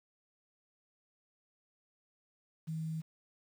sine tone with quantisation, 159.7 Hz, D#3, 45 cents sharp, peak -35 dBFS, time 2.67-3.02 s, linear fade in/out 20 ms, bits 10, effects none

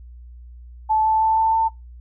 sine tone with pitch steps, 871 / 877.1 / 883.2 / 889.3 / 895.5 Hz, A5 / A5 / A5 / A5 / A5, -18 / -6 / +6 / +18 / +30 cents, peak -15 dBFS, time 0.89-1.69 s, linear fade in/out 20 ms, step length 160 ms, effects noise-tail reverb RT60 0.2 s tail -19 dB re dry + added 60 Hz sine -38 dBFS peak until 2 s

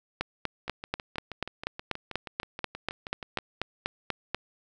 two click trains, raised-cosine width 0.3 ms, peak -12 / -21 dBFS, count 18 / 18, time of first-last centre 0.21-4.346 / 0.68-3.387 s, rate 4.11 / 6.28 Hz, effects none

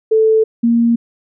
sine tone pair in turn, 440 / 233.5 Hz, A4 / A#3, 0 / +3 cents, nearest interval major seventh, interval 1097 cents, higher first, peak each -8 / -9 dBFS, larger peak first, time 0.11-0.44 / 0.63-0.96 s, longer neither, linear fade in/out 10 ms, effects none

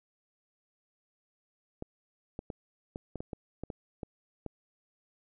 clicks, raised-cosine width 2 ms, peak -24 dBFS, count 11, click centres 1.824 / 2.391 / 2.502 / 2.959 / 3.157 / 3.205 / 3.332 / 3.636 / 3.702 / 4.032 / 4.463 s, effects none

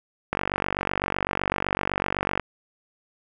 click train, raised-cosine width 0.5 ms, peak -8 dBFS, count 100, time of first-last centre 0.33-2.397 s, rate 47.9 Hz, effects none

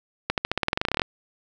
accelerating click train, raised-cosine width 0.3 ms, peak -6 dBFS, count 17, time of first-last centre 0.3-1.018 s, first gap 78 ms, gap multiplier 0.92, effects none

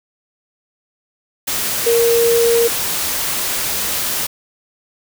sine tone in noise, 466.2 Hz, A#4, in tune, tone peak -11 dBFS, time 1.86-2.68 s, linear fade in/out 10 ms, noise white, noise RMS -20 dBFS, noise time 1.47-4.27 s, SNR +6 dB, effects none

